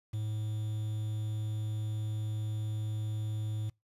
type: tone with quantisation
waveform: triangle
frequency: 107.7 Hz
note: A2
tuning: 37 cents flat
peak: -30 dBFS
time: 0.13-3.7 s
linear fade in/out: 10 ms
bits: 9
effects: noise-tail reverb RT60 0.2 s tail -25 dB re dry + resampled to 32000 Hz